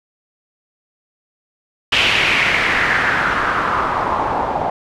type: noise with low-pass filter sweep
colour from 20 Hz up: white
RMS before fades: -17 dBFS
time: 1.92-4.7 s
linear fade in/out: 5 ms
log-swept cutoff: 2900 to 770 Hz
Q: 3.3
effects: none